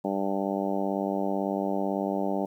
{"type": "harmonic tone", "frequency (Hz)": 98, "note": "G2", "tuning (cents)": 0, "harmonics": [2, 3, 4, 5, 6, 7, 8, 9], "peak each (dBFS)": [-31, -32, -34, -37, -33, -36, -36, -39], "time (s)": [0.04, 2.46], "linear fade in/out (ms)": 10, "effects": ["10-bit"]}